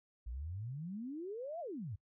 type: exponential two-way sweep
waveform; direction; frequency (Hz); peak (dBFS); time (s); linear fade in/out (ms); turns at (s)
sine; up then down; 54 to 713 to 87.3; -40; 0.26-1.96; 10; 1.6
effects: noise-tail reverb RT60 0.1 s tail -21 dB re dry

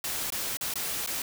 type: noise with dropouts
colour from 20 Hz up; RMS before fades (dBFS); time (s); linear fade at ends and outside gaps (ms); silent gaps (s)
white; -32; 0.04-1.22; 2; 0.303-0.322 / 0.571-0.61 / 0.739-0.756 / 1.063-1.073
effects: none

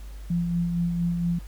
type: tone with tremolo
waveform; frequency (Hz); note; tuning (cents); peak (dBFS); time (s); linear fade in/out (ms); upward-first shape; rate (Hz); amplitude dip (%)
sine; 172; F3; -26; -21; 0.3-1.39; 5; sine; 4.3; 35
effects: added 50 Hz sine -36 dBFS peak until 1.47 s + pink hiss -53 dBFS RMS until 1.47 s

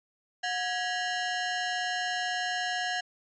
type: ring-modulated tone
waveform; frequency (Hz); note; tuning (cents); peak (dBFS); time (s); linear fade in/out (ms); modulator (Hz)
sawtooth; 1194; D6; +28; -22; 0.43-3.01; 10; 467
effects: resampled to 16000 Hz

